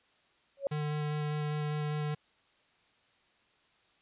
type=tone with exponential growth; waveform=sine; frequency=554.4 Hz; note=C#5; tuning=in tune; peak=-23 dBFS; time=0.57-0.67 s; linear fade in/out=1 ms; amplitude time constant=21 ms
type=tone with vibrato; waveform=square; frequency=150 Hz; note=D3; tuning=37 cents sharp; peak=-32 dBFS; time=0.71-2.15 s; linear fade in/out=10 ms; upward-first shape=square; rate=5 Hz; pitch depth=8 cents each way
effects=white hiss -68 dBFS RMS until 4.01 s + resampled to 8000 Hz